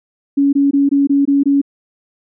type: tone bursts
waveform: sine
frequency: 280.2 Hz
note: C#4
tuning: 19 cents sharp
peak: -9 dBFS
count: 7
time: 0.37-1.616 s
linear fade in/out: 10 ms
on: 160 ms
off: 21 ms
effects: none